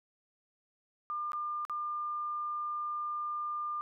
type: tone with dropouts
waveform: sine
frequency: 1200 Hz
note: D6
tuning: 37 cents sharp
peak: -33 dBFS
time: 1.1-3.81 s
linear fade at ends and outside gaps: 0 ms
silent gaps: 1.319-1.332 / 1.651-1.697 s
effects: none